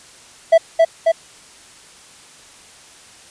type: tone with echo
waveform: triangle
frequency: 658 Hz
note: E5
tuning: 3 cents flat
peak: -4 dBFS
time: 0.52-0.58 s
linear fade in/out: 10 ms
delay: 270 ms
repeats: 2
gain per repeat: -2 dB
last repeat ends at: 1.12 s
effects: white hiss -44 dBFS RMS until 3.3 s + resampled to 22050 Hz